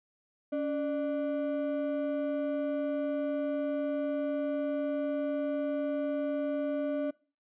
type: ring-modulated tone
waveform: triangle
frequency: 440 Hz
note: A4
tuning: in tune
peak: -24 dBFS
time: 0.52-7.11 s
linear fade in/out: 10 ms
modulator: 158 Hz
effects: noise-tail reverb RT60 0.4 s tail -23 dB re dry + resampled to 8000 Hz